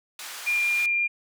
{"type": "band-pass noise", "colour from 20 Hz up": "pink", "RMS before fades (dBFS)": -38, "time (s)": [0.19, 0.86], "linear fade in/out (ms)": 2, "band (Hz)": [1300, 15000], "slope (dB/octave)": 12}
{"type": "tone", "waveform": "sine", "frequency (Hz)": 2401, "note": "D7", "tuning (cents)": 38, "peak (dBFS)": -21, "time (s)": [0.46, 1.08], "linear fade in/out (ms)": 20}
{"effects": []}